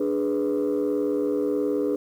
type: chord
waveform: sine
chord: G# diminished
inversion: second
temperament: equal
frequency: 293.7 / 415.3 / 493.9 Hz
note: D4 / G#4 / B4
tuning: 0 / 0 / 0 cents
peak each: -24 / -24 / -26 dBFS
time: 0-1.96 s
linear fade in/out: 5 ms
effects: tanh soft clip ceiling -17 dBFS + 9-bit